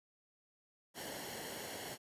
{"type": "noise with comb filter", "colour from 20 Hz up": "pink", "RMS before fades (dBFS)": -45, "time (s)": [0.94, 1.98], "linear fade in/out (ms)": 50, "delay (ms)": 0.81, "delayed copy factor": -0.6, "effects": ["high-pass 100 Hz 12 dB/octave", "resampled to 32000 Hz"]}